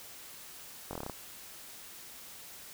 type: slowing click train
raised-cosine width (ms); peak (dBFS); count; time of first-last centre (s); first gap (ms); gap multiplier
1; -24; 8; 0.91-1.097; 21; 1.08
effects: white hiss -49 dBFS RMS until 2.73 s